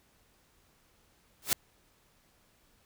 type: noise with exponential growth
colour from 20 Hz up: white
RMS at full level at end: -22 dBFS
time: 1.42-1.53 s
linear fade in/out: 0 ms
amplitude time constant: 23 ms
effects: pink hiss -67 dBFS RMS until 2.85 s